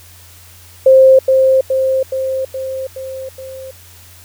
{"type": "tone with echo", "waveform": "sine", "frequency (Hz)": 527, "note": "C5", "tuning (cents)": 12, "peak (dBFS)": -3, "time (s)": [0.86, 1.19], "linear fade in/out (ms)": 5, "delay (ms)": 420, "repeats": 6, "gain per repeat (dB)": -4, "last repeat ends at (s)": 3.71, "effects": ["added 88 Hz sine -42 dBFS peak until 4.24 s", "white hiss -42 dBFS RMS until 4.24 s"]}